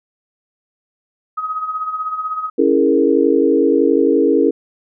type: tone with tremolo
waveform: sine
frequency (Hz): 1263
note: D#6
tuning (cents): +26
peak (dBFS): -17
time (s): 1.37-2.5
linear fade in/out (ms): 10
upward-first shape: sine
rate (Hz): 16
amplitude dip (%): 60
type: chord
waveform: sine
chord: A# half-diminished seventh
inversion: first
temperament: equal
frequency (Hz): 277.2 / 329.6 / 415.3 / 466.2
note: C#4 / E4 / G#4 / A#4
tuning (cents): 0 / 0 / 0 / 0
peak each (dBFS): -16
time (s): 2.58-4.51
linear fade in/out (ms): 10
effects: none